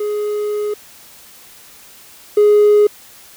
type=tone pair in turn; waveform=triangle; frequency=418.3 / 416.8 Hz; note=G#4 / G#4; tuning=+12 / +6 cents; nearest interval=unison; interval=6 cents; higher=first; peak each=-15 / -4 dBFS; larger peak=second; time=0-0.74 / 2.37-2.87 s; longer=first; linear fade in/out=5 ms; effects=tanh soft clip ceiling -3 dBFS + white hiss -42 dBFS RMS until 3.36 s